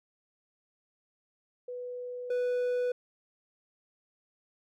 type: tone pair in turn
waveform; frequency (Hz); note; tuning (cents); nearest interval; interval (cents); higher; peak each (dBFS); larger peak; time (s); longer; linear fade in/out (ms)
sine / triangle; 493.9 / 493.9; B4 / B4; 0 / 0; unison; 0; neither; -36 / -25; second; 1.68-2.3 / 2.3-2.92; neither; 5
effects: none